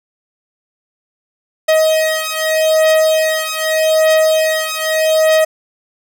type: beating tone pair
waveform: 45% pulse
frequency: 631 / 631.82 Hz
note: D#5 / D#5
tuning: +24 / +26 cents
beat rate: 0.82 Hz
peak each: -14 dBFS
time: 1.68-5.45 s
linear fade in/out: 10 ms
effects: none